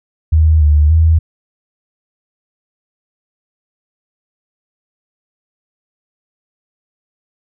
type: tone with pitch steps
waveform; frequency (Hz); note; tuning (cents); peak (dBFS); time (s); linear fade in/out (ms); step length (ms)
sine; 78.8 / 74.8 / 80.7; D#2 / D2 / E2; +23 / +32 / -36; -6; 0.32-1.19; 10; 290
effects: none